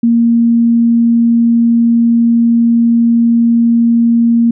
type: tone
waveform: sine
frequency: 233.1 Hz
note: A#3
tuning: in tune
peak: -6 dBFS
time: 0.03-4.51 s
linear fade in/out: 5 ms
effects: none